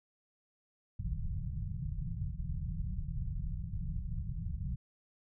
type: low-pass noise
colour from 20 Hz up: pink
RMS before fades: -37 dBFS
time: 0.99-4.76 s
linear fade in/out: 10 ms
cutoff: 180 Hz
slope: 96 dB/octave
effects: none